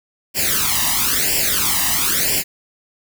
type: noise with flanger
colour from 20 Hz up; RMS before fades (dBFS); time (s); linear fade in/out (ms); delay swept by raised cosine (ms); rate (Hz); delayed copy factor
white; -18; 0.34-2.44; 50; 0.39 to 1.05; 1; +0.85
effects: none